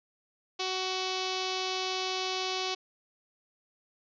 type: tone with notch filter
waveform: 5% pulse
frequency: 374 Hz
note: F#4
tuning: 19 cents sharp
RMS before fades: -32 dBFS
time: 0.59-2.75 s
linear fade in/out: 10 ms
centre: 1700 Hz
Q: 1.1
effects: resampled to 16000 Hz